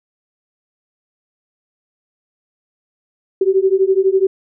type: beating tone pair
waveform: sine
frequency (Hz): 377.4 / 389.4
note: F#4 / G4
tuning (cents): +34 / -12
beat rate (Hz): 12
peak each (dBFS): -14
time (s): 3.41-4.27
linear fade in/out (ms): 5
effects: none